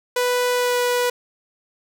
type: tone with pitch glide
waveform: sawtooth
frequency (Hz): 493.9 to 490.2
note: B4 to B4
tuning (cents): 0 to -13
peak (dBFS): -14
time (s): 0.16-1.1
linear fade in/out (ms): 5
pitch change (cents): -13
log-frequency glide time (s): 0.53-0.8
effects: none